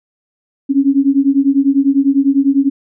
sine beating tone pair, 270.8 / 280.8 Hz, C#4 / C#4, -40 / +22 cents, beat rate 10 Hz, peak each -12 dBFS, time 0.69-2.7 s, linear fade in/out 20 ms, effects none

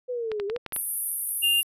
sine linear two-way sweep, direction down then up, 507 to 392 to 507 Hz, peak -27 dBFS, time 0.08-0.58 s, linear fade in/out 20 ms, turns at 0.46 s
clicks, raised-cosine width 0.3 ms, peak -19 dBFS, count 7, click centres 0.317 / 0.399 / 0.499 / 0.563 / 0.663 / 0.723 / 0.763 s
pink band-pass noise, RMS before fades -30 dBFS, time 0.73-1.63 s, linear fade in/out 0 ms, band 9500 to 13000 Hz, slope 96 dB/octave
triangle tone, 2799 Hz, F7, 3 cents sharp, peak -18 dBFS, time 1.42-1.62 s, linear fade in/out 20 ms
effects resampled to 32000 Hz

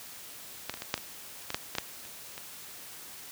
clicks, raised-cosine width 0.2 ms, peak -14 / -19 / -28 / -19 / -9 / -20 / -16 / -11 / -16 / -10 / -29 / -23 dBFS, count 12, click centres 0.696 / 0.74 / 0.773 / 0.821 / 0.941 / 0.978 / 1.504 / 1.545 / 1.752 / 1.784 / 2.051 / 2.379 s, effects white hiss -46 dBFS RMS until 3.31 s + high-pass 60 Hz 12 dB/octave

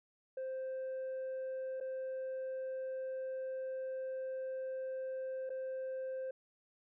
sine tone with dropouts, 523 Hz, C5, 1 cent flat, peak -35 dBFS, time 0.37-6.31 s, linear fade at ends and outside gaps 5 ms, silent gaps 1.802-1.809 / 5.494-5.501 s, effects tanh soft clip ceiling -37 dBFS

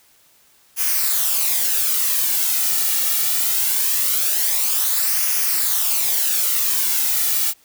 blue noise with flanger, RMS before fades -19 dBFS, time 0.76-7.54 s, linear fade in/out 50 ms, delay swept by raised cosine 0.25 to 1.95 ms, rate 0.22 Hz, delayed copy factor -0.55, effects white hiss -55 dBFS RMS until 7.64 s

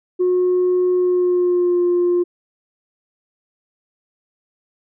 sine tone with pitch glide, 362.7 to 352.6 Hz, F#4 to F4, -34 to +17 cents, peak -12 dBFS, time 0.19-2.24 s, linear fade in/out 20 ms, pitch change -49 cents, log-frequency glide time 0.93-1.81 s, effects tanh soft clip ceiling -11 dBFS

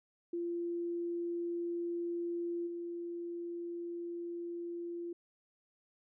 sine tone with level steps, 343.8 Hz, F4, 27 cents flat, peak -34 / -38 dBFS, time 0.33-5.13 s, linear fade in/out 5 ms, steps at 2.66 s, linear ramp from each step 20 ms, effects none

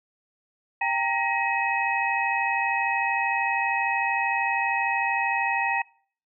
sine tone cluster, 789 / 922 / 1897 / 2547 Hz, G5 / A#5 / A#6 / D#7, +11 / -19 / +30 / +40 cents, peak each -28 dBFS, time 0.81-5.82 s, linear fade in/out 5 ms, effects noise-tail reverb RT60 0.5 s tail -24 dB re dry

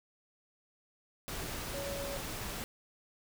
sine tone in noise, 560 Hz, C#5, 18 cents sharp, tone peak -39 dBFS, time 1.74-2.17 s, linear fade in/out 0 ms, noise pink, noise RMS -40 dBFS, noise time 1.28-2.64 s, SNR -2 dB, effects none

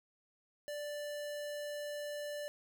square tone, 587.3 Hz, D5, in tune, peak -40 dBFS, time 0.68-2.48 s, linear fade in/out 0 ms, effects none

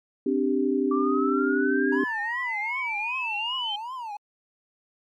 sine chord, C suspended second, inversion none, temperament equal, 261.6 / 293.7 / 392 Hz, C4 / D4 / G4, 0 / 0 / 0 cents, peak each -25 / -26 / -25 dBFS, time 0.26-2.04 s, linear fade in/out 5 ms
sine exponential sweep, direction up, 1157 to 3136 Hz, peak -27 dBFS, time 0.91-3.76 s, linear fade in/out 5 ms
triangle tone with vibrato, 929 Hz, A#5, 6 cents flat, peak -30 dBFS, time 1.92-4.17 s, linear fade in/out 5 ms, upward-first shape triangle, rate 2.6 Hz, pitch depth 240 cents each way
effects MP3 96 kbps

